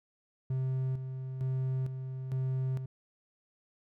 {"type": "tone with tremolo", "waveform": "triangle", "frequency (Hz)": 130.8, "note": "C3", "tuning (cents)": 0, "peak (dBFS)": -27, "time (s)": [0.5, 2.86], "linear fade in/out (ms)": 5, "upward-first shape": "square", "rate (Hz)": 1.1, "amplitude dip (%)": 55, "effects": []}